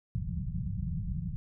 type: low-pass noise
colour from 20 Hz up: white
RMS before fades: -34 dBFS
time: 0.15-1.36 s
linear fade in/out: 0 ms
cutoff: 190 Hz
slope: 96 dB/octave
effects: none